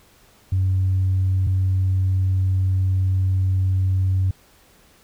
sine tone pair in turn, 94.1 / 94.1 Hz, F#2 / F#2, +30 / +30 cents, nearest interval unison, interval 0 cents, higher neither, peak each -15 dBFS, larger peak neither, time 0.52-1.47 / 1.47-4.31 s, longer second, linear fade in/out 5 ms, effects tanh soft clip ceiling -13 dBFS + pink hiss -54 dBFS RMS until 5.03 s

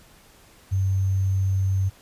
sine tone with sample-and-hold, 95.8 Hz, G2, 39 cents flat, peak -19 dBFS, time 0.71-1.9 s, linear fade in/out 20 ms, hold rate 6300 Hz, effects pink hiss -53 dBFS RMS until 2.01 s + resampled to 32000 Hz

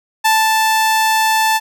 sawtooth tone with ADSR envelope, 880 Hz, A5, in tune, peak -6 dBFS, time 0.24-1.6 s, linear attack 16 ms, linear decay 220 ms, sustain -2 dB, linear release 38 ms, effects none

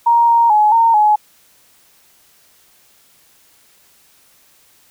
sine tone with pitch steps, 937 / 932 / 846 / 917 / 845 Hz, A#5 / A#5 / G#5 / A#5 / G#5, +9 / -1 / +32 / -29 / +30 cents, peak -8 dBFS, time 0.06-1.16 s, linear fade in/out 10 ms, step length 220 ms, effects white hiss -52 dBFS RMS until 4.9 s

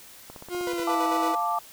click train, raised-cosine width 1 ms, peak -27 dBFS, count 9, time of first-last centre 0.3-0.797 s, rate 16.1 Hz
40% pulse tone with pitch glide, 354.8 to 325.4 Hz, F4 to E4, +27 to -22 cents, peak -27 dBFS, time 0.49-1.36 s, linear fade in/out 50 ms, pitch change -149 cents, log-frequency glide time 0.64-1.02 s
sawtooth tone with tremolo, 493.9 Hz, B4, in tune, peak -27 dBFS, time 0.67-1.35 s, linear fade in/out 2 ms, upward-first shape square, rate 9 Hz, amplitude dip 65%
sine chord, D minor, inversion first, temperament equal, 698.5 / 880 / 1174.7 Hz, F5 / A5 / D6, 0 / 0 / 0 cents, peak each -29 / -28 / -27 dBFS, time 0.87-1.59 s, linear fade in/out 5 ms
effects white hiss -48 dBFS RMS until 1.72 s

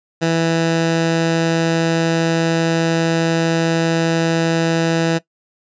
15% pulse tone, 164.81 Hz, E3, in tune, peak -8 dBFS, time 0.21-5.19 s, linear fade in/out 20 ms, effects noise-tail reverb RT60 0.1 s tail -19 dB re dry + resampled to 16000 Hz

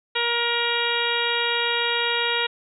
harmonic tone, 472.7 Hz, A#4, 24 cents sharp, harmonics 1 / 2 / 3 / 4 / 5 / 6 / 7 / 8, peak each -29 / -29 / -29 / -29 / -29 / -29 / -29 / -29 dBFS, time 0.15-2.47 s, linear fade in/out 10 ms, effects none

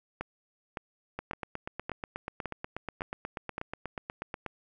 two click trains, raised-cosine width 0.5 ms, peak -20 / -19 dBFS, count 28 / 7, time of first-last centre 1.19-4.463 / 0.21-3.581 s, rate 8.25 / 1.78 Hz, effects none

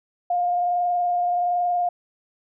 sine tone with frequency modulation, 708 Hz, F5, 23 cents sharp, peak -19 dBFS, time 0.3-1.89 s, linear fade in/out 5 ms, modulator 21.3 Hz, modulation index 0.4, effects none

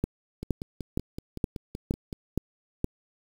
two click trains, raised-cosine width 3 ms, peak -12 / -22 dBFS, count 7 / 10, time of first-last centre 0.04-2.844 / 0.43-2.128 s, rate 2.14 / 5.3 Hz, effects 7-bit

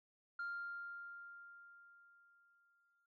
sine tone with exponential decay, 1396.9 Hz, F6, in tune, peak -38 dBFS, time 0.39-3.06 s, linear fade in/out 5 ms, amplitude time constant 580 ms, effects noise-tail reverb RT60 0.1 s tail -26 dB re dry + tanh soft clip ceiling -38 dBFS

